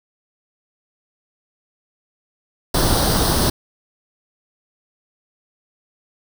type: noise with comb filter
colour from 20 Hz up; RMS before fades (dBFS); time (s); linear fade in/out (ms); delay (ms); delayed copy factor
pink; -17; 2.74-3.5; 5; 0.21; +0.7
effects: none